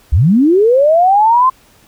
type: linear sweep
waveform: sine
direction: up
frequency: 57 to 1057 Hz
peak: -6 dBFS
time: 0.12-1.5 s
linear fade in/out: 10 ms
effects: pink hiss -48 dBFS RMS until 1.87 s